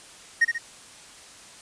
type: tone with echo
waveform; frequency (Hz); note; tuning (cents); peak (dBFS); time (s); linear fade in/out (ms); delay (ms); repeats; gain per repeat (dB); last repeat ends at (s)
triangle; 1864.7; A#6; 0; -13; 0.41-0.45; 10; 67; 2; -6; 0.584
effects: white hiss -47 dBFS RMS until 1.61 s + resampled to 22050 Hz